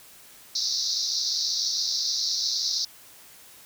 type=band-pass noise; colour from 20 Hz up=white; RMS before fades=-27 dBFS; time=0.55-2.85 s; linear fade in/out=5 ms; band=3900 to 5900 Hz; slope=96 dB/octave; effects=white hiss -50 dBFS RMS until 3.65 s